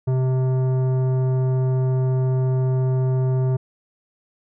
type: tone with tanh clipping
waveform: sine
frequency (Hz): 129.6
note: C3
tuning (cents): -16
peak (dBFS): -19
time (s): 0.07-3.57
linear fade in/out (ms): 10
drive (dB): 13
effects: none